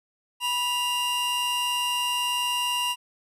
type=tone pair together; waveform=45% pulse; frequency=981 / 2802 Hz; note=B5 / F7; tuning=-12 / +5 cents; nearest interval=octave + tritone; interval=1817 cents; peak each=-28 / -26 dBFS; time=0.4-2.96 s; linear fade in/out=50 ms; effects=resampled to 32000 Hz